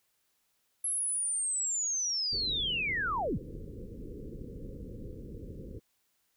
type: linear sweep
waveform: sine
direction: down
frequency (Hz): 11175 to 58.27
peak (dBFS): -29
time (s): 0.84-3.38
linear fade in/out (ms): 5
type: low-pass noise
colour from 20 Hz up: pink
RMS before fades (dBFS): -43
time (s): 2.32-5.8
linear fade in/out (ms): 10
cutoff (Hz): 520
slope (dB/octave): 96
effects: white hiss -75 dBFS RMS until 6.36 s